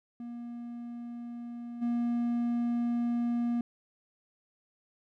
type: tone with level steps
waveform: triangle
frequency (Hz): 237.8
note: A#3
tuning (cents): +35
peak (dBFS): -36 / -25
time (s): 0.2-3.61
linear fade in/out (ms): 2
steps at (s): 1.81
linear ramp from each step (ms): 20
effects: none